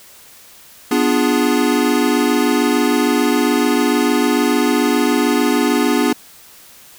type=chord; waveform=square; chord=B diminished seventh; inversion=none; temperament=equal; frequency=246.9 / 293.7 / 349.2 / 415.3 Hz; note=B3 / D4 / F4 / Ab4; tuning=0 / 0 / 0 / 0 cents; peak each=-18 / -18 / -22 / -21 dBFS; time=0.91-6.13 s; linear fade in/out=5 ms; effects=white hiss -43 dBFS RMS until 6.98 s